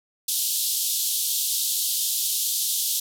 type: band-pass noise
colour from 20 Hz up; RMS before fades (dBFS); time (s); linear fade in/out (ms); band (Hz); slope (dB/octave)
white; -25; 0.28-3; 5; 3200 to 15000; 48
effects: none